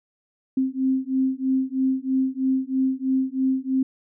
sine beating tone pair, 261.6 / 264.7 Hz, C4 / C4, 0 / +20 cents, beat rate 3.1 Hz, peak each -23 dBFS, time 0.57-3.83 s, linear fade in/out 5 ms, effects none

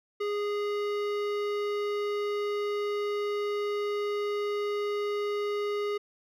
sine tone with hard clipping, 412.5 Hz, G#4, 12 cents flat, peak -30 dBFS, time 0.2-5.98 s, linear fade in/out 10 ms, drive 16 dB, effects none

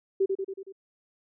sine tone with echo, 387.1 Hz, G4, 22 cents flat, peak -20 dBFS, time 0.2-0.26 s, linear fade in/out 10 ms, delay 93 ms, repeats 5, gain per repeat -4 dB, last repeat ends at 0.725 s, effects none

